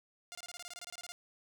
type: tone bursts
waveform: 5% pulse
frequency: 703 Hz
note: F5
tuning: 11 cents sharp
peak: -33 dBFS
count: 15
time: 0.32-1.12 s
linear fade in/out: 0 ms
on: 30 ms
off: 25 ms
effects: none